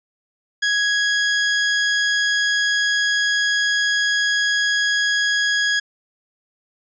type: tone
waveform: sawtooth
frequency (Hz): 1661.2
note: G#6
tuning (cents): 0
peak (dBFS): -13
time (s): 0.62-5.8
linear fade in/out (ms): 10
effects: resampled to 16000 Hz